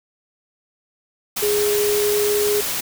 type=tone in noise; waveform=sine; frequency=415.3 Hz; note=G#4; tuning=in tune; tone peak=-17 dBFS; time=1.42-2.61 s; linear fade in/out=10 ms; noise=white; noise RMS=-24 dBFS; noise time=1.36-2.81 s; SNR=+4 dB; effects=none